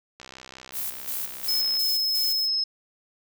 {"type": "click train", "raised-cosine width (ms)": 0.2, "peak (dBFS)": -24, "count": 103, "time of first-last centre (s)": [0.2, 1.769], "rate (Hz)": 65}
{"type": "noise with tremolo", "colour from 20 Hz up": "violet", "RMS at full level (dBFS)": -30, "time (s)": [0.72, 2.49], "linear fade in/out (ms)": 50, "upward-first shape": "square", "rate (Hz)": 2.8, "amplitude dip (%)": 60}
{"type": "tone", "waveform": "sine", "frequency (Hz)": 5180, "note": "E8", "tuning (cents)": -31, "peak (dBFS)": -22, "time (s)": [1.48, 2.64], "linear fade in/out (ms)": 5}
{"effects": []}